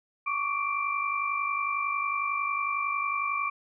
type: tone cluster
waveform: sine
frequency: 1115 / 1166 / 2353 Hz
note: C#6 / D6 / D7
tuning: +10 / -13 / +3 cents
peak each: -31 dBFS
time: 0.26-3.5 s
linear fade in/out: 10 ms
effects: none